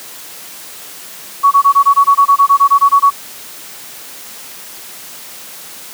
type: tone bursts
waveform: sine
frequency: 1121 Hz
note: C#6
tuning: 19 cents sharp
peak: -4 dBFS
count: 16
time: 1.43-3.105 s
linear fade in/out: 20 ms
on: 85 ms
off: 21 ms
effects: white hiss -32 dBFS RMS until 5.93 s + high-pass 150 Hz 12 dB/octave